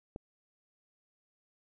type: click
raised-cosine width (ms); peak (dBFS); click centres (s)
2; -27; 0.161
effects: none